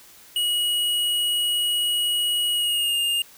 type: tone with pitch glide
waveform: square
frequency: 2906 to 2822 Hz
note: F#7 to F7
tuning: -32 to +17 cents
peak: -21 dBFS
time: 0.36-3.22 s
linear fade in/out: 2 ms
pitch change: -51 cents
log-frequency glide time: 2.53-2.98 s
effects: white hiss -49 dBFS RMS until 3.37 s